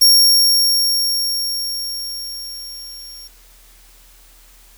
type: tone with level ramp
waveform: sawtooth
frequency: 5540 Hz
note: F8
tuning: 15 cents flat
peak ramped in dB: -4 to -32 dBFS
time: 0.01-3.28 s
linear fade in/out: 10 ms
effects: added 40 Hz sine -47 dBFS peak until 4.77 s + white hiss -49 dBFS RMS until 4.77 s